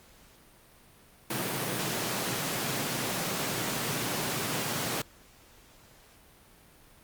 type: high-pass noise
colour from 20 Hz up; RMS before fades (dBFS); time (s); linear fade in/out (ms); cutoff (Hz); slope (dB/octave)
pink; -32; 1.3-5.02; 5; 110; 96
effects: pink hiss -57 dBFS RMS until 7.03 s + Opus 48 kbps